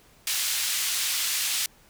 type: band-pass noise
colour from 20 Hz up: pink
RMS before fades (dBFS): -27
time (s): 0.27-1.66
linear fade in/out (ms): 2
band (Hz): 2900 to 15000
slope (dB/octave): 12
effects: pink hiss -57 dBFS RMS until 1.89 s